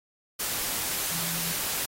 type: tone in noise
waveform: sine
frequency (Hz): 168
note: E3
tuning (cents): +33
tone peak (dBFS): -39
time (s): 1.11-1.53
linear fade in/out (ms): 10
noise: white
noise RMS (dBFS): -30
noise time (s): 0.39-1.86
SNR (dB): -12
effects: AAC 48 kbps